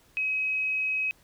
sine tone, 2544 Hz, D#7, 38 cents sharp, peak -25 dBFS, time 0.17-1.11 s, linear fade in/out 0 ms, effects pink hiss -61 dBFS RMS until 1.23 s

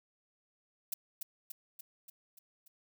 violet noise with echo, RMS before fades -35 dBFS, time 0.92-0.94 s, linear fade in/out 5 ms, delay 290 ms, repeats 6, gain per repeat -4 dB, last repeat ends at 2.68 s, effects none

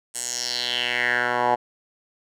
10% pulse tone with band-pass filter sweep, 122.2 Hz, B2, 18 cents flat, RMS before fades -24 dBFS, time 0.14-1.56 s, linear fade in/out 20 ms, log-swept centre 8700 to 840 Hz, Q 3.9, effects none

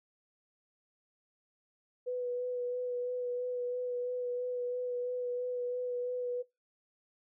sine tone with vibrato, 493.9 Hz, B4, in tune, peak -32 dBFS, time 2.06-6.43 s, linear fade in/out 20 ms, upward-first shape sine, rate 3 Hz, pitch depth 17 cents each way, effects noise-tail reverb RT60 0.2 s tail -20 dB re dry

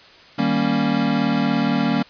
square chord, Eb dominant seventh, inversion none, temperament equal, 155.56 / 196 / 233.1 / 277.2 Hz, Eb3 / G3 / Bb3 / Db4, 0 / 0 / 0 / 0 cents, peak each -27 / -24 / -22 / -23 dBFS, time 0.38-2.03 s, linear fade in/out 10 ms, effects white hiss -46 dBFS RMS until 2.09 s + resampled to 11025 Hz

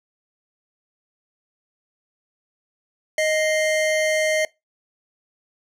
square tone pair together, 623 / 2096 Hz, D#5 / C7, +2 / +2 cents, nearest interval octave + major sixth, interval 2100 cents, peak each -20 / -25 dBFS, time 3.18-4.45 s, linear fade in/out 2 ms, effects noise-tail reverb RT60 0.2 s tail -22 dB re dry + low-pass 10000 Hz 12 dB/octave

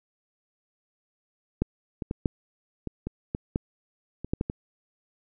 clicks, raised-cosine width 3 ms, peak -10 / -18 / -16 / -10 / -18 / -18 / -15 / -12 / -21 / -12 / -13 / -16 dBFS, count 12, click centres 1.62 / 2.022 / 2.111 / 2.258 / 2.873 / 3.07 / 3.349 / 3.559 / 4.246 / 4.335 / 4.411 / 4.499 s, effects none

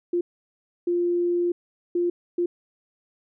sine tone bursts at uneven times, 349.2 Hz, F4, in tune, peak -20 dBFS, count 4, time 0.13-0.21 / 0.87-1.52 / 1.95-2.1 / 2.38-2.46 s, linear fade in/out 5 ms, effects none

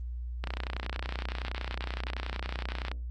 click train, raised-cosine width 0.3 ms, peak -18 dBFS, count 77, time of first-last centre 0.44-2.916 s, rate 30.7 Hz, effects added 60 Hz sine -34 dBFS peak until 3.1 s + Opus 24 kbps

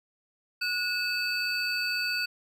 triangle tone cluster, 1461 / 2605 / 4561 Hz, F#6 / E7 / C#8, -22 / -21 / +49 cents, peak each -30 dBFS, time 0.61-2.26 s, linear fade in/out 10 ms, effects none

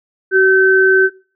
sine tone pair together, 379.7 / 1537 Hz, F#4 / G6, +45 / -35 cents, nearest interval 2 octaves, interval 2420 cents, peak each -10 dBFS, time 0.31-1.1 s, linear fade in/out 50 ms, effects noise-tail reverb RT60 0.4 s tail -21 dB re dry

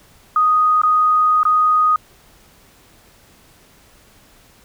sine tone with dropouts, 1244.5 Hz, D#6, in tune, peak -11 dBFS, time 0.36-1.96 s, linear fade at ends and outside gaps 2 ms, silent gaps 0.817-0.834 / 1.432-1.452 s, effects pink hiss -50 dBFS RMS until 4.64 s

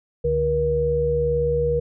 sine tone cluster, 68.8 / 146.8 / 477.9 Hz, C#2 / D3 / A#4, -12 / 0 / +43 cents, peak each -27 / -27 / -19 dBFS, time 0.24-1.8 s, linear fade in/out 10 ms, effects none

